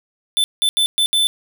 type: tone bursts at uneven times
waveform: square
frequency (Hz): 3524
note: A7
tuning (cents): +2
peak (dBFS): -14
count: 5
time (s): 0.37-0.44 / 0.62-0.69 / 0.77-0.86 / 0.98-1.06 / 1.13-1.27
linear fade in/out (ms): 0
effects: none